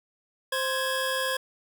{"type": "tone pair together", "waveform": "25% pulse", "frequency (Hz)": [523.3, 1663.2], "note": ["C5", "G#6"], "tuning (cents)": [0, 2], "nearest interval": "octave + minor sixth", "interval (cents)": 2002, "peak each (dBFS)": -25, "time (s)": [0.52, 1.37], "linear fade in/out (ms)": 5, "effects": []}